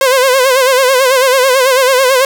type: tone with vibrato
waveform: sawtooth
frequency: 521 Hz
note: C5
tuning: 7 cents flat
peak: -3 dBFS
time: 0.01-2.25 s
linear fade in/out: 2 ms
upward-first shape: sine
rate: 9.1 Hz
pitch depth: 85 cents each way
effects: none